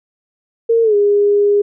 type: tone with pitch glide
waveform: sine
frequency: 459 to 408.9 Hz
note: A#4 to G#4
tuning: -27 to -27 cents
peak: -9 dBFS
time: 0.69-1.62 s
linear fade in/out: 10 ms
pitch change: -200 cents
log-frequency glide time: 0.83-0.95 s
effects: none